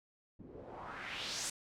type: noise with low-pass filter sweep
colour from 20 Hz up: white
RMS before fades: -44 dBFS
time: 0.39-1.5 s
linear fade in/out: 5 ms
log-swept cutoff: 240 to 8400 Hz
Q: 2.2
effects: none